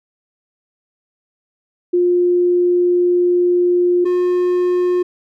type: tone pair in turn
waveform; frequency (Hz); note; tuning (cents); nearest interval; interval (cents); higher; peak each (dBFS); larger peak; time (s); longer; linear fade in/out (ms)
sine / triangle; 354.3 / 358.4; F4 / F4; +25 / +45; unison; 20; second; -11; neither; 1.93-4.05 / 4.05-5.03; first; 10
effects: none